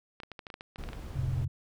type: clicks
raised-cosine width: 0.3 ms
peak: -26 dBFS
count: 12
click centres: 0.202 / 0.234 / 0.317 / 0.392 / 0.468 / 0.502 / 0.541 / 0.609 / 0.759 / 0.838 / 0.889 / 0.932 s
type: noise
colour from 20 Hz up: brown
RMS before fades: -40 dBFS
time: 0.78-1.45 s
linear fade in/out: 5 ms
type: chord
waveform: sine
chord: F major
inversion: none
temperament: equal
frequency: 87.31 / 110 / 130.81 Hz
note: F2 / A2 / C3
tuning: 0 / 0 / 0 cents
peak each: -34 / -36 / -31 dBFS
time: 1.15-1.48 s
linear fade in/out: 10 ms
effects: none